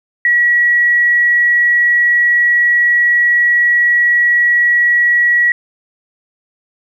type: tone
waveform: sine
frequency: 1924 Hz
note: B6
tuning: 46 cents flat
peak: -8 dBFS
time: 0.25-5.52 s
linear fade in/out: 2 ms
effects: 8-bit